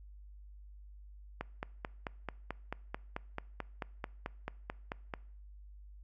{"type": "click train", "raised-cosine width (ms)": 0.5, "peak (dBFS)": -22, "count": 18, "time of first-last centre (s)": [1.41, 5.138], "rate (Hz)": 4.56, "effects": ["noise-tail reverb RT60 0.6 s tail -23 dB re dry", "added 50 Hz sine -50 dBFS peak until 6.03 s"]}